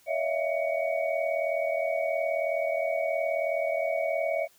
sine tone cluster, 563 / 646 / 685 / 2245 Hz, C#5 / E5 / F5 / C#7, +27 / -35 / -34 / +21 cents, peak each -31 / -28 / -33 / -35 dBFS, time 0.06-4.48 s, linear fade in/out 50 ms, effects white hiss -61 dBFS RMS until 4.58 s

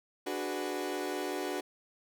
30% pulse chord, G# half-diminished seventh, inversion second, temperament equal, 293.7 / 370 / 415.3 / 493.9 Hz, D4 / F#4 / G#4 / B4, 0 / 0 / 0 / 0 cents, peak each -36 / -34 / -39 / -39 dBFS, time 0.26-1.61 s, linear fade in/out 10 ms, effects none

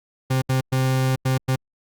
40% pulse tone bursts at uneven times, 130.81 Hz, C3, in tune, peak -17 dBFS, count 5, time 0.3-0.42 / 0.49-0.61 / 0.72-1.16 / 1.25-1.38 / 1.48-1.56 s, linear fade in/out 10 ms, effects Opus 48 kbps

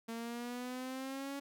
sawtooth exponential sweep, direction up, 227.2 to 281.2 Hz, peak -36 dBFS, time 0.08-1.4 s, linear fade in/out 10 ms, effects none

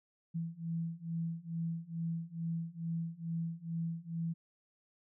sine beating tone pair, 164.81 / 167.11 Hz, E3 / E3, 0 / +24 cents, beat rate 2.3 Hz, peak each -39 / -38 dBFS, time 0.34-4.34 s, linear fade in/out 20 ms, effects none

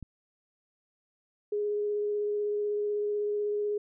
click, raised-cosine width 5 ms, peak -29 dBFS, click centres 0.027 s
sine tone with vibrato, 415.3 Hz, G#4, in tune, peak -27 dBFS, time 1.52-3.78 s, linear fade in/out 5 ms, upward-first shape sine, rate 16 Hz, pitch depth 10 cents each way
effects none

